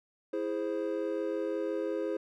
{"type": "chord", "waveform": "triangle", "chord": "E augmented", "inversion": "none", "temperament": "equal", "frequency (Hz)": [329.6, 415.3, 523.3], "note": ["E4", "G#4", "B#4"], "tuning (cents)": [0, 0, 0], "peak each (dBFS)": -33, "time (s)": [0.33, 2.17], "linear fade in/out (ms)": 5, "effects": []}